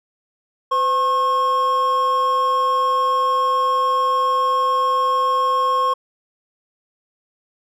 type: tone pair together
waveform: triangle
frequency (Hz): 510 / 1080.7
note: C5 / C#6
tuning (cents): -44 / -44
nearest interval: octave + minor second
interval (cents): 1300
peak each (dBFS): -22 / -14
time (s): 0.71-5.94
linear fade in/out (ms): 10
effects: none